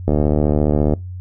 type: click train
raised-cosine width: 2 ms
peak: -3 dBFS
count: 65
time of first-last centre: 0.08-0.937 s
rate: 74.7 Hz
effects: noise-tail reverb RT60 0.2 s tail -23 dB re dry + added 91 Hz sine -27 dBFS peak until 1.2 s

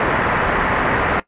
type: low-pass noise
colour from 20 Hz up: white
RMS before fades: -18 dBFS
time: 0-1.2 s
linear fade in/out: 2 ms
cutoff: 1800 Hz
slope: 24 dB/octave
effects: noise-tail reverb RT60 0.1 s tail -17 dB re dry + resampled to 8000 Hz

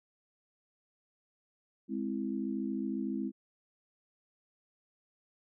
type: chord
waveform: sine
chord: Ab augmented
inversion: none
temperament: equal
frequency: 207.7 / 261.6 / 329.6 Hz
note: Ab3 / C4 / E4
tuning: 0 / 0 / 0 cents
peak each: -36 / -36 / -38 dBFS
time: 1.88-3.32 s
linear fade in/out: 50 ms
effects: none

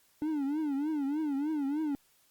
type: tone with vibrato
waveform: triangle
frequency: 293 Hz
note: D4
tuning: 4 cents flat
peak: -27 dBFS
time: 0.22-1.95 s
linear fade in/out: 0 ms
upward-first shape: triangle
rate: 3.3 Hz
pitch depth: 160 cents each way
effects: white hiss -67 dBFS RMS until 2.3 s + Opus 48 kbps

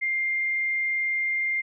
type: tone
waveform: sine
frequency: 2107 Hz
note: C7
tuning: 12 cents sharp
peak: -23 dBFS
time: 0.01-1.62 s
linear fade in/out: 20 ms
effects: none

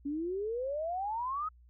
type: exponential sweep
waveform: sine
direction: up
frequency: 276.6 to 1292 Hz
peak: -32 dBFS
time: 0.05-1.49 s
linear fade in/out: 10 ms
effects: added 60 Hz sine -56 dBFS peak until 1.69 s

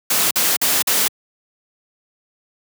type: noise bursts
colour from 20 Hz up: white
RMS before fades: -17 dBFS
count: 4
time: 0.1-1.081 s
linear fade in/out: 5 ms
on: 210 ms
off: 47 ms
effects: high-pass 150 Hz 12 dB/octave

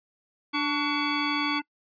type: tone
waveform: 15% pulse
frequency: 1128 Hz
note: C#6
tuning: 30 cents sharp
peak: -21 dBFS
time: 0.53-1.6 s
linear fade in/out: 20 ms
type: harmonic tone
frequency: 293.7 Hz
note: D4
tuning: in tune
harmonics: 1 / 3 / 5 / 7 / 9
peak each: -29 / -34 / -36 / -37 / -39 dBFS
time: 0.53-1.62 s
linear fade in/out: 20 ms
effects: noise-tail reverb RT60 0.1 s tail -25 dB re dry + resampled to 11025 Hz

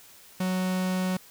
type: tone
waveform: 45% pulse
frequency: 185 Hz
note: F#3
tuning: in tune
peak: -25 dBFS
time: 0.4-1.17 s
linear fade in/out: 5 ms
effects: white hiss -52 dBFS RMS until 1.3 s

